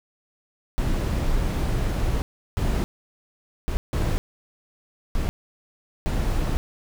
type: noise bursts at uneven times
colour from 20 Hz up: brown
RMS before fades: -23 dBFS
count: 6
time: 0.78-2.22 / 2.57-2.84 / 3.68-3.77 / 3.93-4.18 / 5.15-5.29 / 6.06-6.57 s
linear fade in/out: 0 ms
effects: none